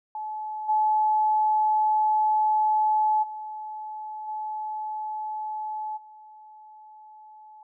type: tone with level steps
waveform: sine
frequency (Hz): 859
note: A5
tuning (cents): -42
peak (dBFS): -30 / -19 / -33 / -29 / -45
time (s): 0.15-7.63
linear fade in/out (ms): 2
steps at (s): 0.68 / 3.22 / 4.27 / 5.96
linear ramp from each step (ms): 20
effects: none